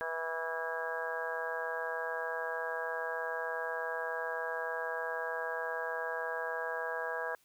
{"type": "harmonic tone", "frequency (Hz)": 163.3, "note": "E3", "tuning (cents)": -16, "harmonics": [3, 4, 5, 6, 7, 8, 9, 10], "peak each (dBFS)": [-40, -41, -46, -42, -47, -48, -50, -38], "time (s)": [0.01, 7.35], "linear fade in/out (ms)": 0, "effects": ["white hiss -69 dBFS RMS until 7.44 s"]}